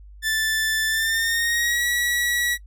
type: tone with pitch glide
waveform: sawtooth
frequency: 1760 to 1930.4 Hz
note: A6 to B6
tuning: 0 to -40 cents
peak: -17 dBFS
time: 0.22-2.58 s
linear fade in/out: 50 ms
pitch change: +160 cents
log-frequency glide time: 0.88-1.86 s
effects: noise-tail reverb RT60 0.1 s tail -21 dB re dry + added 50 Hz sine -41 dBFS peak until 2.66 s